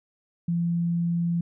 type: tone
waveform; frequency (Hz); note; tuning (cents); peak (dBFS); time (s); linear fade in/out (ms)
sine; 170.6; F3; -40; -22; 0.48-1.41; 5
effects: none